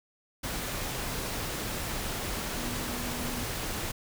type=tone in noise; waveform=sine; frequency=244 Hz; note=B3; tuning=21 cents flat; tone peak=-38 dBFS; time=2.57-3.45 s; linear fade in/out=10 ms; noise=pink; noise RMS=-34 dBFS; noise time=0.43-3.92 s; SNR=-7 dB; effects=none